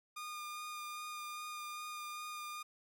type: tone with vibrato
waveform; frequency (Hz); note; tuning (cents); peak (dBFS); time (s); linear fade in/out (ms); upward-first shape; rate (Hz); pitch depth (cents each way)
sawtooth; 1215; D#6; -42; -39; 0.16-2.63; 10; sine; 2.5; 13
effects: none